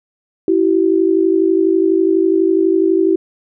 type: tone pair together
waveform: sine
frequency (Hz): 329.6 / 381.7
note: E4 / G4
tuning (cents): 0 / -46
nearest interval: minor third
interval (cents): 254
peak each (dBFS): -13 / -13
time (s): 0.48-3.16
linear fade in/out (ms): 2
effects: none